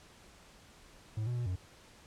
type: tone with pitch steps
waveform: triangle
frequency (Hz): 108.7 / 121.8 / 121 / 91.4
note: A2 / B2 / B2 / F#2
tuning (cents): -21 / -24 / -35 / -21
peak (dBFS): -30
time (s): 1.17-1.558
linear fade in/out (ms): 5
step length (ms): 97
effects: pink hiss -58 dBFS RMS until 2.06 s + low-pass 9000 Hz 12 dB/octave